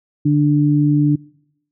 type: tone pair together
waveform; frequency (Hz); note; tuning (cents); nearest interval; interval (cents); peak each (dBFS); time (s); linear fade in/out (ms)
sine; 146.83 / 294.7; D3 / D4; 0 / +6; octave; 1206; -14; 0.25-1.16; 10
effects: noise-tail reverb RT60 0.8 s tail -25 dB re dry